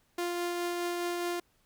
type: tone with tremolo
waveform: sawtooth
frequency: 349.2 Hz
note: F4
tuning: in tune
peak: -26 dBFS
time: 0.18-1.4 s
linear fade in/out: 5 ms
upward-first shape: triangle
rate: 4.8 Hz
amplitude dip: 25%
effects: pink hiss -70 dBFS RMS until 1.65 s